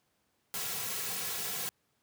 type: noise with comb filter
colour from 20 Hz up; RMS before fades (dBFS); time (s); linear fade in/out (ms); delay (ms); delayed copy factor
white; -36; 0.54-1.69; 0; 3.3; -0.95
effects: pink hiss -75 dBFS RMS until 2.02 s + high-pass 100 Hz 12 dB/octave